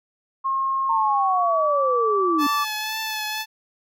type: tone with pitch glide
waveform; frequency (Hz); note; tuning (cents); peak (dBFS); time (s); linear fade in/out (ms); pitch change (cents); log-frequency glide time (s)
sine; 1075 to 1158.8; C6 to D6; +47 to -24; -20; 0.44-2.65; 20; +129; 0.9-1.8
type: linear sweep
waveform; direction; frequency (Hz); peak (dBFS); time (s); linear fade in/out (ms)
sine; down; 925 to 277.2; -20; 0.89-2.47; 5
type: tone with vibrato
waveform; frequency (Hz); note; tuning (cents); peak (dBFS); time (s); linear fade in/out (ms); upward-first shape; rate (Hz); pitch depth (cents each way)
10% pulse; 867; A5; -26; -17; 2.38-3.46; 50; triangle; 2; 32
effects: none